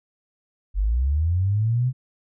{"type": "linear sweep", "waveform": "sine", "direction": "up", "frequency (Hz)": [44.44, 130.81], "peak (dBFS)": -18, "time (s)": [0.74, 1.93], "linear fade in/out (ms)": 50, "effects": []}